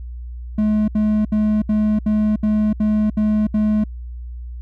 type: tone bursts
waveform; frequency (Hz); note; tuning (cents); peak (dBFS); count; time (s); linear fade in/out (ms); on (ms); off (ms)
triangle; 213.2; G#3; +46; -12; 9; 0.58-3.84; 5; 300; 70
effects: added 60 Hz sine -28 dBFS peak until 4.61 s